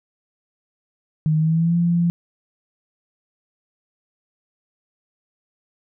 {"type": "tone with pitch glide", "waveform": "sine", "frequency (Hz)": [155.56, 171.61], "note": ["D#3", "F3"], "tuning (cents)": [0, -30], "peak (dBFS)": -15, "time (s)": [1.26, 2.1], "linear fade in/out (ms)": 0, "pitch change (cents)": 170, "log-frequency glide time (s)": [1.37, 1.76], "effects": []}